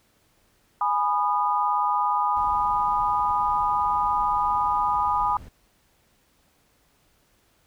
sine chord, G# minor, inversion none, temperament equal with one note detuned, 830.6 / 987.8 / 1227.4 Hz, G#5 / B5 / D#6, 0 / 0 / -24 cents, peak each -25 / -24 / -25 dBFS, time 0.81-5.37 s, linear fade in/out 2 ms
brown noise, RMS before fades -42 dBFS, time 2.36-5.49 s, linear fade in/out 5 ms
effects pink hiss -64 dBFS RMS until 7.66 s

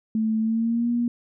sine tone with pitch glide, 220 to 238.5 Hz, A3 to A#3, 0 to +40 cents, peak -20 dBFS, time 0.15-1.08 s, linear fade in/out 2 ms, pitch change +140 cents, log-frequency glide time 0.4-0.9 s, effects none

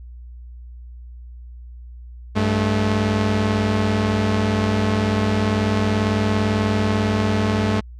sawtooth tone pair together, 98 / 216.3 Hz, G2 / A3, 0 / -29 cents, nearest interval octave + major second, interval 1371 cents, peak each -16 dBFS, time 2.35-7.81 s, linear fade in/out 20 ms, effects added 60 Hz sine -35 dBFS peak until 7.99 s + low-pass 5000 Hz 12 dB/octave

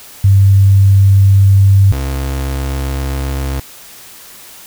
sine / 35% pulse tone pair in turn, 98 / 67.65 Hz, G2 / C#2, 0 / -42 cents, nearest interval tritone, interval 642 cents, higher first, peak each -4 / -14 dBFS, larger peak first, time 0.24-1.92 / 1.92-3.6 s, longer neither, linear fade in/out 5 ms, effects white hiss -36 dBFS RMS until 4.66 s

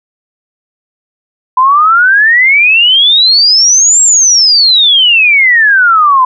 sine exponential two-way sweep, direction up then down, 1000 to 7620 to 1000 Hz, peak -3 dBFS, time 1.57-6.25 s, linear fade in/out 5 ms, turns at 4.02 s, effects none

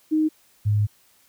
sine tone pair in turn, 311.1 / 104.45 Hz, D#4 / G#2, 0 / +10 cents, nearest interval octave + perfect fifth, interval 1890 cents, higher first, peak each -17 dBFS, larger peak neither, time 0.11-0.29 / 0.65-0.87 s, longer second, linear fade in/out 20 ms, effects white hiss -59 dBFS RMS until 1.28 s

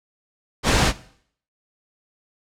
pink noise, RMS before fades -17 dBFS, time 0.63-0.93 s, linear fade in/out 50 ms, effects noise-tail reverb RT60 0.6 s tail -18 dB re dry + low-pass 7000 Hz 12 dB/octave

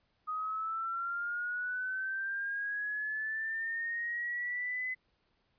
sine linear sweep, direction up, 1244.5 to 2029 Hz, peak -33 dBFS, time 0.27-4.95 s, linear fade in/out 20 ms, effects pink hiss -75 dBFS RMS until 5.58 s + resampled to 11025 Hz

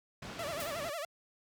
pink low-pass noise, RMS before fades -44 dBFS, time 0.22-0.9 s, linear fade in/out 5 ms, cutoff 5000 Hz, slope 12 dB/octave
sawtooth tone with vibrato, 623 Hz, D#5, 2 cents sharp, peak -33 dBFS, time 0.39-1.05 s, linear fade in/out 2 ms, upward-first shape sine, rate 11 Hz, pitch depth 170 cents each way
white noise with exponential decay, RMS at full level -40 dBFS, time 0.6-0.89 s, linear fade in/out 1 ms, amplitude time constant 62 ms
effects high-pass 80 Hz 12 dB/octave

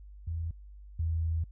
sine tone pair in turn, 82.41 / 81.79 Hz, E2 / E2, 0 / -13 cents, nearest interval unison, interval 13 cents, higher first, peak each -31 / -27 dBFS, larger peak second, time 0.27-0.51 / 0.99-1.44 s, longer second, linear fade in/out 5 ms, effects added 50 Hz sine -46 dBFS peak until 1.51 s

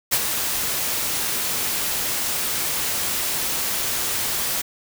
white noise with ADSR envelope, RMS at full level -17 dBFS, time 0.11-4.62 s, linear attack 24 ms, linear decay 47 ms, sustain -7 dB, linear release 12 ms, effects none

